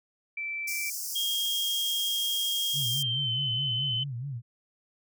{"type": "tone", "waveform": "sine", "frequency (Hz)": 2329, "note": "D7", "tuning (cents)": -15, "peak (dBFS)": -31, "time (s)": [0.37, 0.9], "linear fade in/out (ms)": 5}
{"type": "high-pass noise", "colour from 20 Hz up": "pink", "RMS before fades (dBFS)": -35, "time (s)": [0.67, 3.03], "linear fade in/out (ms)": 10, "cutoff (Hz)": 4900, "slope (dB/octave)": 96}
{"type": "tone with pitch glide", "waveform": "sine", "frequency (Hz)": [3246, 3046], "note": ["G#7", "F#7"], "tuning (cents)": [-40, 50], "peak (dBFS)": -27, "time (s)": [1.15, 4.04], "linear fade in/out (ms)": 10, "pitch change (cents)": -110, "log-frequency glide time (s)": [2.8, 3.38]}
{"type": "tone with vibrato", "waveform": "sine", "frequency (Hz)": 129.5, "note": "C3", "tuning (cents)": -17, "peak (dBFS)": -32, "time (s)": [2.73, 4.42], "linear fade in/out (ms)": 50, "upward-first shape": "sine", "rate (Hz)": 4.7, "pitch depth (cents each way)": 180}
{"effects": []}